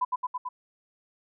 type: tone with echo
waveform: sine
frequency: 1000 Hz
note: B5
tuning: 21 cents sharp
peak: -22 dBFS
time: 0.01-0.05 s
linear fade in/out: 10 ms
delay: 110 ms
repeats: 4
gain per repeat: -2 dB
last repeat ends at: 0.49 s
effects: none